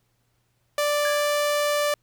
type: tone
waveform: sawtooth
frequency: 587.3 Hz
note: D5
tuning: in tune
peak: -17 dBFS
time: 0.78-1.94 s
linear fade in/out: 2 ms
type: tone with exponential decay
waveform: sine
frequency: 1661.2 Hz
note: G#6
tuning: in tune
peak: -26 dBFS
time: 1.05-1.51 s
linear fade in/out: 1 ms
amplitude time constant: 100 ms
effects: added 119 Hz sine -70 dBFS peak until 2.02 s + pink hiss -71 dBFS RMS until 2.02 s